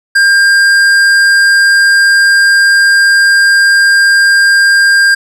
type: tone with tanh clipping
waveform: triangle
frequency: 1601 Hz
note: G6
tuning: 36 cents sharp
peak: -6 dBFS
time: 0.15-5.15 s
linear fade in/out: 10 ms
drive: 17 dB
effects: none